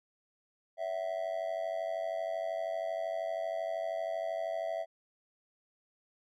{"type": "tone with amplitude modulation", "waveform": "triangle", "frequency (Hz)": 659.3, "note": "E5", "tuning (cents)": 0, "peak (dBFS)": -27, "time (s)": [0.77, 4.86], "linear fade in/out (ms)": 50, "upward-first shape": "sine", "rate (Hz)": 92.8, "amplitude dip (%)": 85, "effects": []}